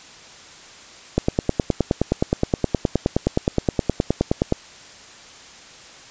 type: click train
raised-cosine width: 2 ms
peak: -3 dBFS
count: 33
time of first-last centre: 1.18-4.524 s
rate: 9.57 Hz
effects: white hiss -43 dBFS RMS until 6.1 s + resampled to 16000 Hz